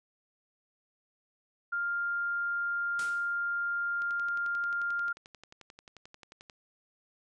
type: tone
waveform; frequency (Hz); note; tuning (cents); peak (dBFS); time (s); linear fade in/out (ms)
sine; 1400; F6; +4; -29; 1.72-5.13; 10
type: noise with exponential decay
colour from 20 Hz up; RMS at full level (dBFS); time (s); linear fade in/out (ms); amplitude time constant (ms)
white; -39; 2.99-3.38; 2; 84
type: click train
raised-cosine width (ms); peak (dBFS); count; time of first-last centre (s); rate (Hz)
0.2; -32; 29; 4.02-6.498; 11.3
effects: resampled to 22050 Hz